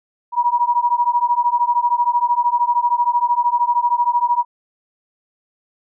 sine beating tone pair, 955 / 968 Hz, A#5 / B5, +42 / -35 cents, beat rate 13 Hz, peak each -17 dBFS, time 0.32-4.45 s, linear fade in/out 50 ms, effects none

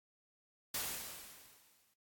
white noise with exponential decay, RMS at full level -36 dBFS, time 0.74-1.94 s, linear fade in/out 5 ms, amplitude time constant 260 ms, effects noise-tail reverb RT60 0.1 s tail -23 dB re dry + AAC 64 kbps

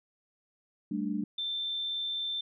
sine chord, G suspended second, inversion none, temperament just, 196 / 220.5 / 294 Hz, G3 / A3 / D4, 0 / +4 / +2 cents, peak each -34 dBFS, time 0.91-1.24 s, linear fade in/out 5 ms
sine tone, 3558 Hz, A7, 19 cents sharp, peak -31 dBFS, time 1.38-2.41 s, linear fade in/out 5 ms
effects none

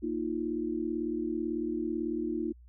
sine chord, Bb suspended fourth, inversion none, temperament equal, 233.1 / 311.1 / 349.2 Hz, Bb3 / Eb4 / F4, 0 / 0 / 0 cents, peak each -36 / -33 / -34 dBFS, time 0.02-2.53 s, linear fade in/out 20 ms, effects added 60 Hz sine -51 dBFS peak until 2.68 s

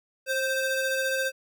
40% pulse ring-modulated tone, 1046.5 Hz, C6, in tune, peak -21 dBFS, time 0.26-1.32 s, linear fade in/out 50 ms, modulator 516 Hz, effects none

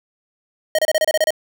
square tone bursts, 625 Hz, D#5, 8 cents sharp, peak -14 dBFS, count 9, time 0.75-1.306 s, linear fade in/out 2 ms, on 36 ms, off 29 ms, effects none

